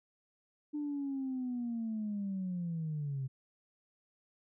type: linear sweep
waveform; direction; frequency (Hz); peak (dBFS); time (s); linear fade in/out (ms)
sine; down; 299.7 to 130; -33; 0.73-3.28; 20
effects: tanh soft clip ceiling -30 dBFS